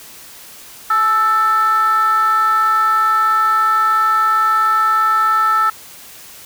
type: tone with frequency modulation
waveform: sine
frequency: 1318.5 Hz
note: E6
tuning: in tune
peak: -10 dBFS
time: 0.9-5.7 s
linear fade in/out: 5 ms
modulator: 460 Hz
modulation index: 0.48
effects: tanh soft clip ceiling -7 dBFS + white hiss -38 dBFS RMS until 6.45 s